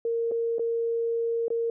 sine tone with dropouts, 462.4 Hz, A#4, 14 cents flat, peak -24 dBFS, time 0.05-1.7 s, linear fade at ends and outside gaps 2 ms, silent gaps 0.313-0.318 / 0.584-0.594 / 1.482-1.503 s, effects none

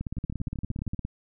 two click trains, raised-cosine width 5 ms, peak -24 / -19 dBFS, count 11 / 19, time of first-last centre 0.17-0.945 / 0.01-1.05 s, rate 12.9 / 17.3 Hz, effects none

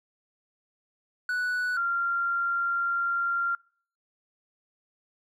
triangle / sine tone pair in turn, 1480 / 1385.1 Hz, F#6 / F6, 0 / -15 cents, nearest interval minor second, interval 115 cents, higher first, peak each -24 dBFS, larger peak neither, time 1.29-1.77 / 1.77-3.55 s, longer second, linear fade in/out 2 ms, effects noise-tail reverb RT60 0.5 s tail -26 dB re dry

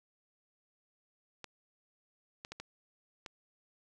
clicks, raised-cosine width 0.2 ms, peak -26 dBFS, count 5, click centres 1.443 / 2.449 / 2.52 / 2.6 / 3.262 s, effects none

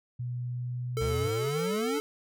sine tone with pitch glide, 122.7 to 123.77 Hz, B2 to B2, -11 to +4 cents, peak -31 dBFS, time 0.19-1.29 s, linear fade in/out 10 ms, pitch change +15 cents, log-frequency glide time 0.37-0.99 s
square tone with vibrato, 440 Hz, A4, in tune, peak -30 dBFS, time 0.97-2 s, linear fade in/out 0 ms, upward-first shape sine, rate 3.5 Hz, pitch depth 39 cents each way
square exponential sweep, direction up, 65 to 304.5 Hz, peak -32 dBFS, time 1-2 s, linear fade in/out 20 ms
effects none

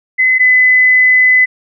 sine tone pair in turn, 2032 / 2013 Hz, B6 / B6, +49 / +33 cents, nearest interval unison, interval 16 cents, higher first, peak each -7 / -5 dBFS, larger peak second, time 0.18-0.39 / 0.39-1.46 s, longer second, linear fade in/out 20 ms, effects none

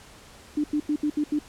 sine tone bursts at uneven times, 298.1 Hz, D4, 26 cents sharp, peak -21 dBFS, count 6, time 0.57-0.64 / 0.73-0.8 / 0.89-0.96 / 1.03-1.1 / 1.17-1.24 / 1.32-1.39 s, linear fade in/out 5 ms, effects pink hiss -49 dBFS RMS until 1.48 s + low-pass 10000 Hz 12 dB/octave

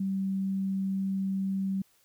sine tone, 193 Hz, G3, 27 cents flat, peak -27 dBFS, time 0-1.82 s, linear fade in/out 5 ms, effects white hiss -66 dBFS RMS until 2.04 s

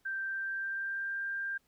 sine tone with pitch glide, 1568 to 1590.8 Hz, G6 to G6, 0 to +25 cents, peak -33 dBFS, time 0.05-1.58 s, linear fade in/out 10 ms, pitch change +25 cents, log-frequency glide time 0.24-1.22 s, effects pink hiss -73 dBFS RMS until 1.67 s

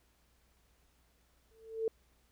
sine tone with exponential growth, 446.6 Hz, A4, 26 cents sharp, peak -27 dBFS, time 1.51-1.88 s, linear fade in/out 2 ms, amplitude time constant 80 ms, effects added 60 Hz sine -70 dBFS peak until 2.31 s + pink hiss -72 dBFS RMS until 2.31 s

